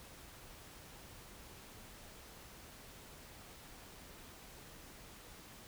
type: silence
effects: pink hiss -55 dBFS RMS until 5.67 s